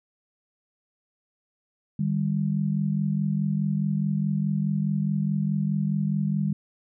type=tone pair together; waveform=sine; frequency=153.6 / 198.37 Hz; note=D#3 / G3; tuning=-22 / +21 cents; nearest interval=major third; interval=443 cents; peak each=-25 dBFS; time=1.99-6.53 s; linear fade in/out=5 ms; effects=none